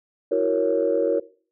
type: chord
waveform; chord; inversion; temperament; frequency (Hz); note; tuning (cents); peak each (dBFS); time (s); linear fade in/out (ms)
sine; F# dominant seventh; third; equal; 329.6 / 370 / 466.2 / 554.4; E4 / F#4 / A#4 / C#5; 0 / 0 / 0 / 0; -26 / -25 / -21 / -22; 0.31-1.2; 10
effects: noise-tail reverb RT60 0.4 s tail -18 dB re dry + tanh soft clip ceiling -10 dBFS